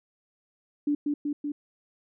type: tone with echo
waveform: sine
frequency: 291.8 Hz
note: D4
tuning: 11 cents flat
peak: -22 dBFS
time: 0.87-0.95 s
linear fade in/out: 5 ms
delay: 190 ms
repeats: 3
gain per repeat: -2 dB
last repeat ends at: 1.52 s
effects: none